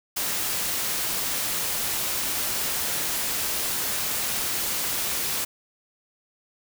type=noise; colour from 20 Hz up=white; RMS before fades=-27 dBFS; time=0.16-5.45 s; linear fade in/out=10 ms; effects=none